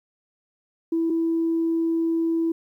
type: tone pair in turn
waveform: sine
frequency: 329.6 / 329.6 Hz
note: E4 / E4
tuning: 0 / 0 cents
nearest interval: unison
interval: 0 cents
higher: neither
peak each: -19 dBFS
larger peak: neither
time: 0.92-1.1 / 1.1-2.52 s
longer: second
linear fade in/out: 5 ms
effects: tanh soft clip ceiling -15 dBFS + 10-bit